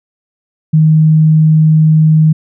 sine tone, 156.6 Hz, D#3, 11 cents sharp, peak -4 dBFS, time 0.73-2.33 s, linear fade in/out 10 ms, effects none

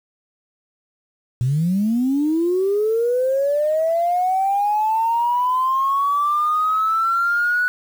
sine linear sweep, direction up, 117.7 to 1480 Hz, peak -15 dBFS, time 1.41-7.68 s, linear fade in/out 0 ms, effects tanh soft clip ceiling -11 dBFS + 7-bit

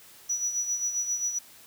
sine tone with tremolo, 5880 Hz, F#8, 12 cents flat, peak -23 dBFS, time 0.29-1.39 s, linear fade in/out 10 ms, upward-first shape sine, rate 7.5 Hz, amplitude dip 65%, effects tanh soft clip ceiling -21 dBFS + white hiss -52 dBFS RMS until 1.66 s

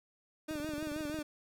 30% pulse tone with vibrato, 302.8 Hz, D#4, 47 cents flat, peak -34 dBFS, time 0.48-1.23 s, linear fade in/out 10 ms, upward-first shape triangle, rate 6.3 Hz, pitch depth 80 cents each way
click train, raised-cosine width 3 ms, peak -33 dBFS, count 16, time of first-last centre 0.51-1.189 s, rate 22.1 Hz
effects none

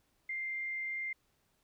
sine tone with frequency modulation, 2099 Hz, C7, 5 cents sharp, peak -35 dBFS, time 0.29-1.13 s, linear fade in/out 5 ms, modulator 42.3 Hz, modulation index 0.3, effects pink hiss -75 dBFS RMS until 1.63 s

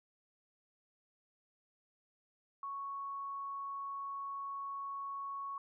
sine tone, 1108.7 Hz, C#6, in tune, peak -39 dBFS, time 2.63-5.58 s, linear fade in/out 2 ms, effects none

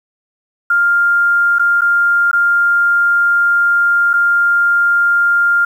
sine tone with dropouts, 1400 Hz, F6, 4 cents sharp, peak -9 dBFS, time 0.7-5.65 s, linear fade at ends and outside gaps 5 ms, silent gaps 1.586-1.594 / 1.81-1.817 / 2.314-2.33 / 4.133-4.137 s, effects 7-bit

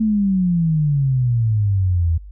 sine exponential sweep, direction down, 223 to 80 Hz, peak -14 dBFS, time 0-2.18 s, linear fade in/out 10 ms, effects added 50 Hz sine -34 dBFS peak until 2.31 s

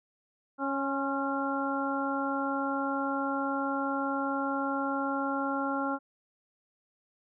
harmonic tone with a mistuned harmonic, 275.5 Hz, C#4, 11 cents flat, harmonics 1 / 2 / 3 / 4 / 5, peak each -32 / -36 / -35 / -38 / -34 dBFS, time 0.58-5.99 s, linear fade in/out 50 ms, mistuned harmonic 4, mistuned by -41 cents, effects none

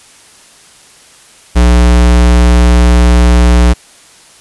square tone, 60 Hz, B1, 49 cents flat, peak -4 dBFS, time 1.55-3.74 s, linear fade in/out 20 ms, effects white hiss -40 dBFS RMS until 4.4 s + resampled to 24000 Hz

